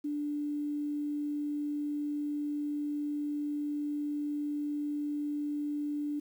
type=tone with quantisation; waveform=sine; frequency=293.7 Hz; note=D4; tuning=in tune; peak=-31 dBFS; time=0.04-6.2 s; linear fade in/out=10 ms; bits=10; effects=none